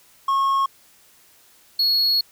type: tone pair in turn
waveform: triangle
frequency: 1090 / 4337 Hz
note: C#6 / C#8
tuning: -29 / -39 cents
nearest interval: 2 octaves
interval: 2390 cents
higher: second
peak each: -15 dBFS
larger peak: neither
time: 0.28-0.66 / 1.79-2.21 s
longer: second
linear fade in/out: 5 ms
effects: white hiss -54 dBFS RMS until 2.31 s